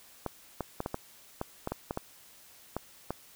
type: clicks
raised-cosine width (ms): 1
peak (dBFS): -18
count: 12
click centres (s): 0.263 / 0.607 / 0.804 / 0.861 / 0.944 / 1.414 / 1.674 / 1.72 / 1.909 / 1.974 / 2.766 / 3.106
effects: white hiss -56 dBFS RMS until 3.35 s